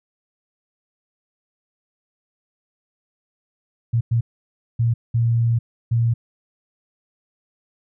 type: tone bursts at uneven times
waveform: sine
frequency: 116.54 Hz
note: A#2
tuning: in tune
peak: -15 dBFS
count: 5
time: 3.93-4.01 / 4.11-4.21 / 4.79-4.94 / 5.14-5.59 / 5.91-6.14 s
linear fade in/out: 10 ms
effects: none